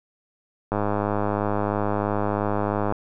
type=click train; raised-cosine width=1 ms; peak=-10 dBFS; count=228; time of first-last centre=0.72-2.924 s; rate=103 Hz; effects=none